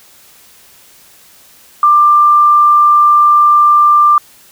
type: tone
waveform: sine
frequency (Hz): 1187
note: D6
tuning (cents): +18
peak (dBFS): -4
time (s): 1.83-4.18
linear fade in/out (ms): 2
effects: white hiss -43 dBFS RMS until 4.51 s